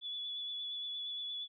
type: tone with vibrato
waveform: sine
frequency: 3428 Hz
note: A7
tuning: 46 cents flat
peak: -38 dBFS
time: 0.01-1.48 s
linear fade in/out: 50 ms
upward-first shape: triangle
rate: 8.6 Hz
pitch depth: 22 cents each way
effects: none